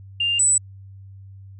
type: tone pair in turn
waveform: sine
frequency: 2798 / 7948 Hz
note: F7 / B8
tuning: +3 / +10 cents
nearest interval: octave + tritone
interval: 1807 cents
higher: second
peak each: -18 / -13 dBFS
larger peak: second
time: 0.2-0.39 / 0.39-0.58 s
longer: neither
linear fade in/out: 5 ms
effects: tanh soft clip ceiling -10 dBFS + added 97 Hz sine -39 dBFS peak until 1.59 s